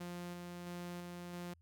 sawtooth tone with tremolo, 175.6 Hz, F3, 10 cents sharp, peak -39 dBFS, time 0-1.54 s, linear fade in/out 10 ms, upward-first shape square, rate 1.5 Hz, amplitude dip 25%, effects added 83 Hz sine -64 dBFS peak until 1.61 s

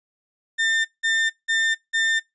35% pulse tone bursts, 1802 Hz, A6, 41 cents sharp, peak -17 dBFS, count 4, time 0.58-2.2 s, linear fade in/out 20 ms, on 270 ms, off 180 ms, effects noise-tail reverb RT60 0.2 s tail -24 dB re dry + resampled to 16000 Hz

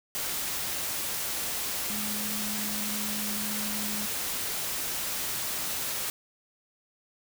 sine tone in noise, 210 Hz, G#3, 19 cents sharp, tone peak -36 dBFS, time 1.9-4.06 s, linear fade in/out 0 ms, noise white, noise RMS -32 dBFS, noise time 0.15-6.1 s, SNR -7 dB, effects none

